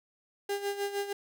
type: tone with tremolo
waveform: 35% pulse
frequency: 402.3 Hz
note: G4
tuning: 45 cents sharp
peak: -27 dBFS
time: 0.49-1.13 s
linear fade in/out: 5 ms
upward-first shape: sine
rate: 6.5 Hz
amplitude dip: 70%
effects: none